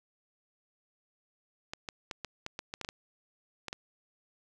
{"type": "clicks", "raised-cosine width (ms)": 0.2, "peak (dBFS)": -20, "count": 12, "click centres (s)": [1.735, 1.888, 2.112, 2.247, 2.464, 2.591, 2.739, 2.813, 2.848, 2.889, 3.683, 3.729], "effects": []}